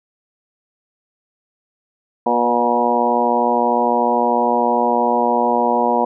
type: harmonic tone with a mistuned harmonic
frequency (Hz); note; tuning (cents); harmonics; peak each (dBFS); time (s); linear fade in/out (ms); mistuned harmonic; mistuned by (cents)
119.8; A#2; +48; 2 / 3 / 4 / 5 / 6 / 7 / 8; -22 / -25 / -21 / -23 / -20 / -22 / -19; 2.26-6.05; 5; 4; +24
effects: none